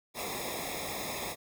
pink noise with comb filter, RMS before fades -37 dBFS, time 0.14-1.36 s, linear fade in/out 50 ms, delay 0.67 ms, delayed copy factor -0.9, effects none

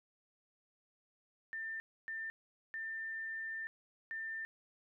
sine tone bursts at uneven times, 1793 Hz, A6, 32 cents sharp, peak -39 dBFS, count 4, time 1.53-1.8 / 2.08-2.3 / 2.74-3.67 / 4.11-4.45 s, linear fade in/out 0 ms, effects none

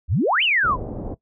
sine exponential two-way sweep, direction up then down, 61.74 to 3142 to 943 Hz, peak -16 dBFS, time 0.08-0.77 s, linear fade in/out 50 ms, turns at 0.43 s
pink low-pass noise, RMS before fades -30 dBFS, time 0.63-1.15 s, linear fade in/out 20 ms, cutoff 650 Hz, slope 24 dB/octave
effects noise-tail reverb RT60 0.1 s tail -18 dB re dry

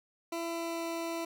20% pulse tone with pitch glide, 335.3 to 333.2 Hz, E4 to E4, +30 to +19 cents, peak -29 dBFS, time 0.32-1.25 s, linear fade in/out 5 ms, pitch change -11 cents, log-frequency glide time 0.47-0.84 s, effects none

